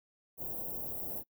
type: band-stop noise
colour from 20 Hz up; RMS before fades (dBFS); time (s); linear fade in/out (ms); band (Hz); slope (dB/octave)
white; -39; 0.37-1.24; 50; 680 to 15000; 24
effects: noise-tail reverb RT60 0.1 s tail -24 dB re dry

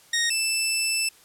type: tone pair in turn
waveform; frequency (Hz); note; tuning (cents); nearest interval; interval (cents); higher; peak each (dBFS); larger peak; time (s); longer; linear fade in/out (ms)
15% pulse; 1864.7 / 2645; A#6 / E7; 0 / +5; tritone; 605; second; -15; neither; 0.13-0.3 / 0.3-1.09; second; 5
effects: white hiss -54 dBFS RMS until 1.24 s + low-pass 12000 Hz 12 dB/octave

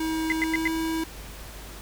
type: tone with pitch glide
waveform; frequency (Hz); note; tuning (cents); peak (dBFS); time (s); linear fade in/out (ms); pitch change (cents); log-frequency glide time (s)
square; 319.8 to 323.7; D#4 to E4; +48 to -31; -26; 0-1.04; 5; +21; 0.35-0.7
type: tone bursts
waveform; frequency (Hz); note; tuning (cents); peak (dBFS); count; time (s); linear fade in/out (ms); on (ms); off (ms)
sine; 2043; C7; -42; -21; 4; 0.3-0.675; 0; 21; 97
effects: added 51 Hz sine -41 dBFS peak until 1.81 s + pink hiss -43 dBFS RMS until 1.81 s

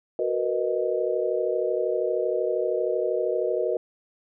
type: chord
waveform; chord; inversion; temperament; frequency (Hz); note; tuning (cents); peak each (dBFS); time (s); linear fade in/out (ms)
sine; B major seventh; second; equal with one note detuned; 370 / 461.1 / 493.9 / 622.3; F#4 / A#4 / B4 / D#5; 0 / -19 / 0 / 0; -28; 0.19-3.77; 2
effects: none

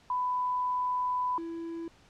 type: tone pair in turn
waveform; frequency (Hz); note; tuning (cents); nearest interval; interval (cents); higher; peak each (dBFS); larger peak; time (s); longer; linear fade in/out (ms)
sine / triangle; 997 / 332.7; B5 / E4; +16 / +16; octave + perfect fifth; 1900; first; -27 / -33; first; 0.1-1.38 / 1.38-1.88; first; 2
effects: pink hiss -60 dBFS RMS until 2.09 s + low-pass 6000 Hz 12 dB/octave

